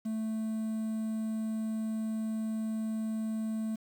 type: tone with quantisation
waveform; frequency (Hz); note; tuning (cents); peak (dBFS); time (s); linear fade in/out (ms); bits
triangle; 220; A3; 0; -29; 0.05-3.76; 10; 9
effects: none